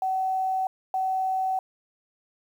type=tone pair in turn; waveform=sine; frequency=757 / 757 Hz; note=F#5 / F#5; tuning=+39 / +39 cents; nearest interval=unison; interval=0 cents; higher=neither; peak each=-23 dBFS; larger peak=neither; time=0.02-0.67 / 0.94-1.59 s; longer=neither; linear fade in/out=2 ms; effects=9-bit